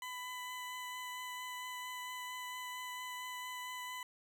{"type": "tone with vibrato", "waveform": "20% pulse", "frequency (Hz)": 1000, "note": "B5", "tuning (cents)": 21, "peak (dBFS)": -37, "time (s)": [0.02, 4.03], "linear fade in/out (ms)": 2, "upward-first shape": "triangle", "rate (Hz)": 4.4, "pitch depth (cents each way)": 11, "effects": []}